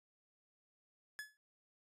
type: tone with exponential decay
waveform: 45% pulse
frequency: 1708 Hz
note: G#6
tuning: 48 cents sharp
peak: -40 dBFS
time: 1.19-1.37 s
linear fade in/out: 0 ms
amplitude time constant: 38 ms
effects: resampled to 32000 Hz